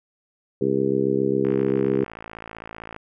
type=harmonic tone; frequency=67.4 Hz; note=C#2; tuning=48 cents flat; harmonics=2 / 3 / 4 / 5 / 6 / 7; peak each=-30 / -27 / -28 / -25 / -22 / -28 dBFS; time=0.61-2.04 s; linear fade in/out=5 ms
type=click train; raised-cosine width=0.5 ms; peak=-21 dBFS; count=85; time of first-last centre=1.45-2.964 s; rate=55.5 Hz
effects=none